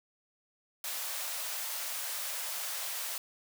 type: high-pass noise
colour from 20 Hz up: white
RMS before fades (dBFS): -37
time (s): 0.84-3.18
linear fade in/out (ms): 2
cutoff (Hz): 520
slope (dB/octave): 48
effects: none